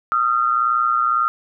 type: tone pair together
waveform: sine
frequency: 1237.2 / 1359 Hz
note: D#6 / F6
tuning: -10 / -48 cents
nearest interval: major second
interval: 162 cents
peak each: -18 dBFS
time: 0.12-1.28 s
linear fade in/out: 0 ms
effects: none